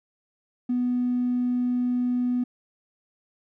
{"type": "tone", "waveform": "triangle", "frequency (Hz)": 246.9, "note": "B3", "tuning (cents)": 0, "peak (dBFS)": -18, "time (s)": [0.69, 2.44], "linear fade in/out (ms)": 10, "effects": ["tanh soft clip ceiling -19 dBFS"]}